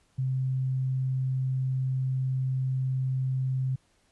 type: tone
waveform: sine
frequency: 130.81 Hz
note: C3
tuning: in tune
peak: -25 dBFS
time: 0.18-3.76 s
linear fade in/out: 10 ms
effects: pink hiss -67 dBFS RMS until 4.11 s + resampled to 24000 Hz